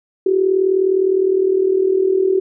sine tone with amplitude modulation, 380 Hz, F#4, 46 cents sharp, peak -9 dBFS, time 0.26-2.4 s, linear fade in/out 5 ms, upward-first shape sine, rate 39.7 Hz, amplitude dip 70%, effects none

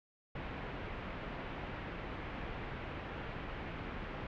pink low-pass noise, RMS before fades -43 dBFS, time 0.35-4.27 s, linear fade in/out 5 ms, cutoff 2700 Hz, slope 24 dB/octave, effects none

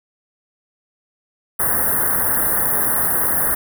white band-stop noise, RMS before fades -18 dBFS, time 1.59-3.55 s, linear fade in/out 10 ms, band 1900 to 9400 Hz, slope 96 dB/octave, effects none

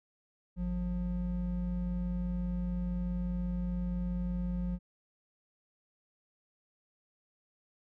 triangle tone pair together, 52.45 / 178.3 Hz, G#1 / F3, +18 / +36 cents, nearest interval octave + major sixth, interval 2118 cents, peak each -33 / -31 dBFS, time 0.56-4.79 s, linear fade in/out 50 ms, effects none

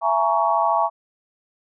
sine chord, A# half-diminished seventh, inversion second, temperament just, 671.3 / 839.1 / 932.3 / 1118.8 Hz, E5 / G#5 / A#5 / C#6, +31 / +18 / 0 / +16 cents, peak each -22 dBFS, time 0.01-0.9 s, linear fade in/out 50 ms, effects none

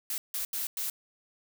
blue noise bursts at uneven times, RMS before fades -33 dBFS, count 4, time 0.1-0.18 / 0.34-0.45 / 0.53-0.67 / 0.77-0.9 s, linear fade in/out 2 ms, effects none

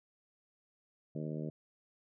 harmonic tone, 77.2 Hz, D#2, 13 cents flat, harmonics 2 / 3 / 4 / 5 / 6 / 7 / 8, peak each -39 / -43 / -45 / -47 / -49 / -50 / -51 dBFS, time 1.15-1.5 s, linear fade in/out 5 ms, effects none

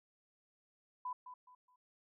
sine tone with echo, 999 Hz, B5, 20 cents sharp, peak -38 dBFS, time 1.05-1.13 s, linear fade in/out 5 ms, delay 210 ms, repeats 3, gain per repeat -10 dB, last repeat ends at 1.76 s, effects none

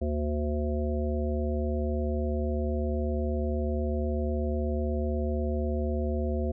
harmonic tone with a mistuned harmonic, 74 Hz, D2, 14 cents sharp, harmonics 1 / 3 / 5 / 7 / 9, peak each -28 / -33 / -35 / -36 / -38 dBFS, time 0.01-6.52 s, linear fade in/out 10 ms, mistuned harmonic 3, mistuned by +63 cents, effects none

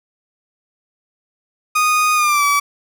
30% pulse tone with pitch glide, 1237 to 1147.5 Hz, D#6 to D6, -10 to -40 cents, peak -10 dBFS, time 1.75-2.6 s, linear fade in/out 10 ms, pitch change -130 cents, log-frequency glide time 2.15-2.45 s, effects none

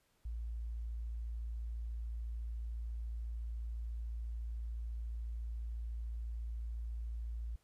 sine tone, 57 Hz, A#1, 38 cents flat, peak -38 dBFS, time 0.25-7.56 s, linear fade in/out 5 ms, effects pink hiss -75 dBFS RMS until 7.63 s + resampled to 32000 Hz

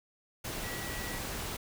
sine tone in noise, 1937 Hz, B6, 34 cents flat, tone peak -43 dBFS, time 0.63-1.19 s, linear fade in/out 10 ms, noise pink, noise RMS -38 dBFS, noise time 0.44-1.57 s, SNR -8 dB, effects none

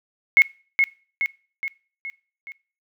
sine tone with echo, 2176 Hz, C#7, 33 cents flat, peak -9 dBFS, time 0.37-0.42 s, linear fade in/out 0 ms, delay 420 ms, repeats 5, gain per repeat -5 dB, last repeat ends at 2.52 s, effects noise-tail reverb RT60 0.4 s tail -22 dB re dry

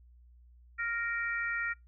harmonic tone, 466.2 Hz, A#4, in tune, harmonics 3 / 4 / 5, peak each -35 / -34 / -40 dBFS, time 0.78-1.74 s, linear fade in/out 20 ms, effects noise-tail reverb RT60 0.2 s tail -26 dB re dry + added 60 Hz sine -55 dBFS peak until 1.87 s

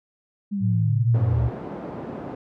sine linear sweep, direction down, 207.7 to 61.5 Hz, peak -23 dBFS, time 0.51-1.49 s, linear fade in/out 20 ms
sine tone with pitch glide, 110 to 117.22 Hz, A2 to A#2, 0 to +10 cents, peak -19 dBFS, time 0.6-1.51 s, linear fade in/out 50 ms, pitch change +110 cents, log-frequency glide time 0.91-1.13 s
pink band-pass noise, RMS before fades -34 dBFS, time 1.14-2.35 s, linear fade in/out 5 ms, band 170 to 680 Hz, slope 12 dB/octave
effects none

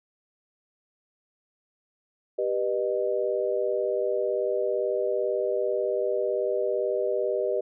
sine chord, G augmented, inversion none, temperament just, 392 / 490 / 612.5 Hz, G4 / B4 / D#5, 0 / -14 / -27 cents, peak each -28 dBFS, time 2.38-7.61 s, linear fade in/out 10 ms, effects none

